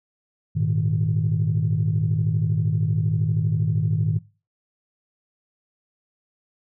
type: chord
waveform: sine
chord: Ab suspended second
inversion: none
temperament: equal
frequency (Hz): 103.83 / 116.54 / 155.56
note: Ab2 / Bb2 / Eb3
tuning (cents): 0 / 0 / 0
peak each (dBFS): -23 / -25 / -21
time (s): 0.55-4.19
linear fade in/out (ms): 20
effects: noise-tail reverb RT60 0.3 s tail -17 dB re dry + tanh soft clip ceiling -12 dBFS